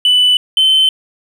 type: tone pair in turn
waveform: triangle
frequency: 2986 / 3072 Hz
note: F#7 / G7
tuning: +15 / -36 cents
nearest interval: unison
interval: 49 cents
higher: second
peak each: -5 dBFS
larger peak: neither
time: 0.05-0.37 / 0.57-0.89 s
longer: neither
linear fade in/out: 2 ms
effects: tanh soft clip ceiling -2 dBFS